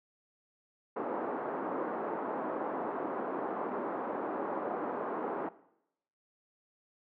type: band-pass noise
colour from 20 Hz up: pink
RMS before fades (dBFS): -36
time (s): 0.96-5.49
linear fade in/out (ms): 5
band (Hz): 270 to 1200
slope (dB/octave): 24
effects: noise-tail reverb RT60 0.8 s tail -18 dB re dry